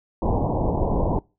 pink low-pass noise, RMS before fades -22 dBFS, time 0.22-1.19 s, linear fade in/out 2 ms, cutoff 1000 Hz, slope 96 dB/octave, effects noise-tail reverb RT60 0.3 s tail -25 dB re dry

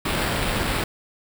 pink noise with sample-and-hold, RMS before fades -24 dBFS, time 0.05-0.84 s, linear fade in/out 5 ms, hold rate 6300 Hz, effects none

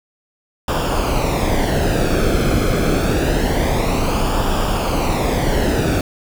brown noise with flanger, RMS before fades -17 dBFS, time 0.68-6.01 s, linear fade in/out 2 ms, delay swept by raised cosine 0.48 to 1.08 ms, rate 0.26 Hz, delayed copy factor -0.65, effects none

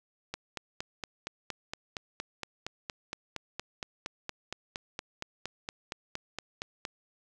click train, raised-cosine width 0.2 ms, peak -18 dBFS, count 29, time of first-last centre 0.34-6.852 s, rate 4.3 Hz, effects none

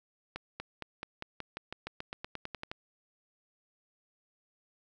accelerating click train, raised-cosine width 0.3 ms, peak -22 dBFS, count 17, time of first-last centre 0.36-2.715 s, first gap 240 ms, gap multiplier 0.93, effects none

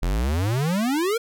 square exponential sweep, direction up, 39.95 to 480 Hz, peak -21 dBFS, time 0.02-1.18 s, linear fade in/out 10 ms, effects none

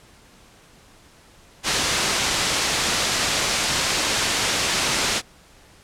white low-pass noise, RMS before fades -22 dBFS, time 1.63-5.22 s, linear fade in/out 50 ms, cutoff 6400 Hz, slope 12 dB/octave, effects pink hiss -51 dBFS RMS until 5.83 s + low-pass 10000 Hz 12 dB/octave

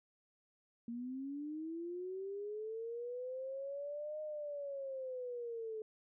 sine linear two-way sweep, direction up then down, 230.6 to 616 to 430.4 Hz, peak -40 dBFS, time 0.88-5.82 s, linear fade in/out 2 ms, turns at 4.21 s, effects none

